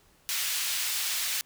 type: high-pass noise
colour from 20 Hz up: pink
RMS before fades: -30 dBFS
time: 0.29-1.41 s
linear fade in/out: 0 ms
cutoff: 2500 Hz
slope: 12 dB/octave
effects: pink hiss -62 dBFS RMS until 1.45 s